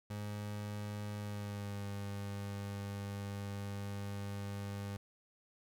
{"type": "tone with pitch glide", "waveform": "30% pulse", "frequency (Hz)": [103.83, 100.47], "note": ["G#2", "G2"], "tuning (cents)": [0, 43], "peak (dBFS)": -37, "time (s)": [0.1, 4.97], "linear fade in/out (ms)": 5, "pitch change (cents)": -57, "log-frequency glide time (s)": [1.17, 1.89], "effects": []}